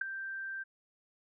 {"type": "tone with ADSR envelope", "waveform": "sine", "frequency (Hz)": 1570, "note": "G6", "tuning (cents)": 2, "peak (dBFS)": -25, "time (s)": [0.01, 0.64], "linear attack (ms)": 6, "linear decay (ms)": 6, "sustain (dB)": -12, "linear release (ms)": 19, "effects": []}